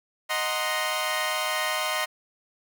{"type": "chord", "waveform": "15% pulse", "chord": "C half-diminished seventh", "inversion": "first", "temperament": "equal", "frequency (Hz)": [622.3, 740, 932.3, 1046.5], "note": ["Eb5", "Gb5", "Bb5", "C6"], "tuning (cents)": [0, 0, 0, 0], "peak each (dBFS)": [-23, -26, -28, -23], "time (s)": [0.29, 2.06], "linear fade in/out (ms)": 20, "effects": []}